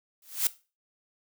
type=noise with exponential growth; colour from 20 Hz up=blue; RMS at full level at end=-21 dBFS; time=0.22-0.47 s; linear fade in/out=2 ms; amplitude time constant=53 ms; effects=noise-tail reverb RT60 0.3 s tail -17 dB re dry